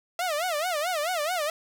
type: tone with vibrato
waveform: sawtooth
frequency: 659.3 Hz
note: E5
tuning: in tune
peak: -22 dBFS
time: 0.19-1.5 s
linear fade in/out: 2 ms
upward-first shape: sine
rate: 4.6 Hz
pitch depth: 210 cents each way
effects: none